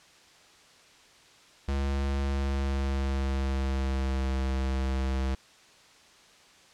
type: tone with pitch glide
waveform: square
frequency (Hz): 69 to 66.11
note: C#2 to C2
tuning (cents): -7 to +19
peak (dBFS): -27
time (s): 1.68-5.35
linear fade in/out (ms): 5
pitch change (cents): -74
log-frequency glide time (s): 2.18-4.34
effects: white hiss -56 dBFS RMS until 6.73 s + low-pass 6000 Hz 12 dB/octave